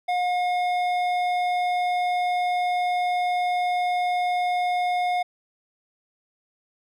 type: tone with hard clipping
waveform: sine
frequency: 718 Hz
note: F5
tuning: 48 cents sharp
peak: -23 dBFS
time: 0.08-5.23 s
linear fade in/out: 10 ms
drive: 10 dB
effects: none